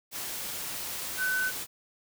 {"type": "tone in noise", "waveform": "sine", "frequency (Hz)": 1511, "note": "F#6", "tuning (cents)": 36, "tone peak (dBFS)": -26, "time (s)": [1.17, 1.52], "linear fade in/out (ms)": 50, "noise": "white", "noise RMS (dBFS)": -36, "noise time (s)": [0.11, 1.67], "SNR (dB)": 7, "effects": []}